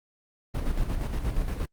brown noise with tremolo, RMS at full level -26 dBFS, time 0.54-1.66 s, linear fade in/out 10 ms, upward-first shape square, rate 8.5 Hz, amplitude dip 45%, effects Opus 24 kbps

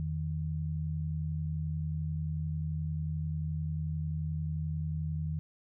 sine tone pair together, 84.23 / 155.56 Hz, E2 / D#3, +38 / 0 cents, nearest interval major seventh, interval 1062 cents, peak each -35 / -33 dBFS, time 0-5.39 s, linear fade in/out 0 ms, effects none

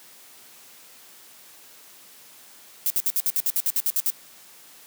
violet noise bursts, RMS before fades -22 dBFS, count 13, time 2.86-4.102 s, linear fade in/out 0 ms, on 42 ms, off 58 ms, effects white hiss -49 dBFS RMS until 4.86 s + high-pass 150 Hz 12 dB/octave

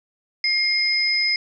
sine tone pair together, 2127 / 5059 Hz, C7 / D#8, +28 / +28 cents, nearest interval octave + minor third, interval 1500 cents, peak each -21 / -20 dBFS, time 0.44-1.36 s, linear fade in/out 2 ms, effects none

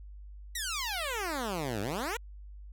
10% pulse exponential two-way sweep, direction down then up, 1984 to 96.4 to 501 Hz, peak -24 dBFS, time 0.55-2.17 s, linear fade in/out 5 ms, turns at 1.81 s, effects added 50 Hz sine -44 dBFS peak until 2.72 s

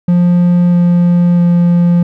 triangle tone with pitch steps, 175.8 / 174.69 / 173.58 Hz, F3 / F3 / F3, +12 / +1 / -10 cents, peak -4 dBFS, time 0.08-2.03 s, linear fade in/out 5 ms, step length 650 ms, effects none

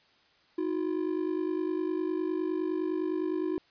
triangle ring-modulated tone, 340.5 Hz, F4, 44 cents flat, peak -23 dBFS, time 0.58-3.58 s, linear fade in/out 0 ms, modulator 24.9 Hz, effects white hiss -64 dBFS RMS until 3.7 s + resampled to 11025 Hz

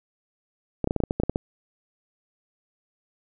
clicks, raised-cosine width 2 ms, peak -10 dBFS, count 11, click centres 0.843 / 0.874 / 0.909 / 0.963 / 1.003 / 1.037 / 1.109 / 1.2 / 1.235 / 1.296 / 1.359 s, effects none

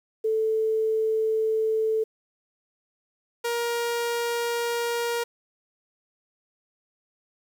sine / sawtooth tone pair in turn, 440 / 471.6 Hz, A4 / A#4, 0 / +20 cents, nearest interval minor second, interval 120 cents, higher second, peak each -21 dBFS, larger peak neither, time 0.24-2.04 / 3.44-5.24 s, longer neither, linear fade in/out 10 ms, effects 9-bit

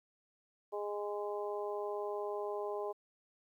harmonic tone, 206.2 Hz, G#3, 12 cents flat, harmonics 2 / 3 / 4 / 5, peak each -38 / -42 / -44 / -46 dBFS, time 0.72-2.93 s, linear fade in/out 20 ms, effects 12-bit

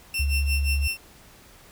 sawtooth tone with tremolo, 2700 Hz, E7, 41 cents sharp, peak -21 dBFS, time 0.14-0.97 s, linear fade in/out 2 ms, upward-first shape sine, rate 5.7 Hz, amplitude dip 85%
sine tone, 69.9 Hz, C#2, 15 cents sharp, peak -21 dBFS, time 0.19-0.88 s, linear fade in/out 10 ms
effects pink hiss -51 dBFS RMS until 1.71 s

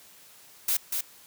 blue noise with echo, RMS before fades -25 dBFS, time 0.68-0.77 s, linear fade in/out 5 ms, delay 240 ms, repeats 1, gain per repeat -4 dB, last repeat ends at 1.01 s, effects white hiss -53 dBFS RMS until 1.26 s + high-pass 100 Hz 12 dB/octave

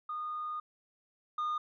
sine tone pair in turn, 1227 / 1222.1 Hz, D#6 / D#6, -25 / -31 cents, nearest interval unison, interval 6 cents, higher first, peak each -34 / -28 dBFS, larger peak second, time 0.09-0.6 / 1.38-1.58 s, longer first, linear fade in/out 5 ms, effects tanh soft clip ceiling -30 dBFS

